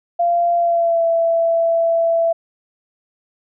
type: tone with pitch glide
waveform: sine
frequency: 690 to 666.5 Hz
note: F5 to E5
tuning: -21 to +19 cents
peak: -13 dBFS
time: 0.19-2.33 s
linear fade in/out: 10 ms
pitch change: -60 cents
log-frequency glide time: 0.56-1.04 s
effects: none